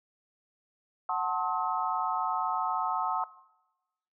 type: chord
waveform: sine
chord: F# diminished seventh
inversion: none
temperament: just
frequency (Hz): 740 / 888 / 1065.6 / 1278.7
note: F#5 / A5 / C6 / Eb6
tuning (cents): 0 / +16 / +31 / +47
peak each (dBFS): -33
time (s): 1.09-3.24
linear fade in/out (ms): 2
effects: noise-tail reverb RT60 1.0 s tail -19 dB re dry